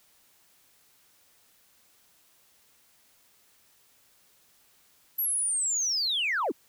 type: linear sweep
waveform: sine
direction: down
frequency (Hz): 11910 to 210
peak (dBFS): -24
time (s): 5.18-6.52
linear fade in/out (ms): 10
effects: tanh soft clip ceiling -21 dBFS + white hiss -63 dBFS RMS until 6.68 s